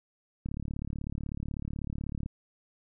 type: click train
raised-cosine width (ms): 5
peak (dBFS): -23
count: 66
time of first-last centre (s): 0.46-2.261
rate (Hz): 36.1
effects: none